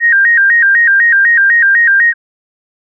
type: tone with vibrato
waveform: sine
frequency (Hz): 1725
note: A6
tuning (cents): -35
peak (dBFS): -5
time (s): 0-2.14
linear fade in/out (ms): 50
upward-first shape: square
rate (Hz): 4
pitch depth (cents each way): 140
effects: none